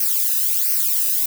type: noise with flanger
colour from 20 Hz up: violet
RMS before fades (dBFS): -19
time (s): 0-1.26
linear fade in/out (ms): 5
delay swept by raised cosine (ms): 0.27 to 0.92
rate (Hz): 1.4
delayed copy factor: -0.75
effects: none